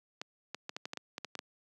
clicks, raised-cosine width 0.2 ms, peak -21 dBFS, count 11, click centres 0.215 / 0.546 / 0.694 / 0.765 / 0.855 / 0.934 / 0.973 / 1.181 / 1.247 / 1.353 / 1.391 s, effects high-pass 200 Hz 12 dB/octave

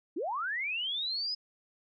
sine linear sweep, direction up, 270.6 to 5100 Hz, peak -31 dBFS, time 0.16-1.35 s, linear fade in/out 10 ms, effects none

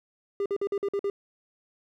triangle tone bursts, 400.5 Hz, G4, 37 cents sharp, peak -23 dBFS, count 7, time 0.4-1.1 s, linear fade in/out 2 ms, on 58 ms, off 49 ms, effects none

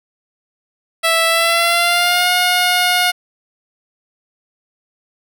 10% pulse tone with pitch glide, 659.3 to 719 Hz, E5 to F#5, 0 to -50 cents, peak -4 dBFS, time 1.03-3.12 s, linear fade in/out 20 ms, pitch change +150 cents, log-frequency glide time 1.27-2.3 s, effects none

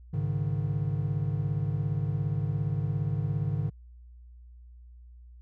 triangle chord, Ab suspended fourth, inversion none, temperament just, 103.83 / 138.43 / 155.74 Hz, Ab2 / Db3 / Eb3, 0 / -2 / +2 cents, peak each -29 dBFS, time 0.13-3.7 s, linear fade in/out 10 ms, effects added 60 Hz sine -47 dBFS peak until 5.41 s

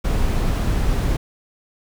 brown noise, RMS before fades -19 dBFS, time 0.04-1.17 s, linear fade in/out 10 ms, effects none

